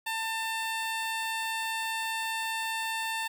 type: tone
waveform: 15% pulse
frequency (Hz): 895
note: A5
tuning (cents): +29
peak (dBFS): -24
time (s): 0.06-3.28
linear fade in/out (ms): 10
effects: none